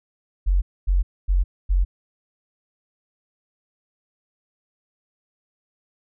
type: tone bursts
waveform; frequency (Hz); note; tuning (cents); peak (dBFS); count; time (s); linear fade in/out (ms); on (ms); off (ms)
sine; 45.57; F#1; -26; -15; 4; 0.46-1.85; 20; 160; 250
effects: none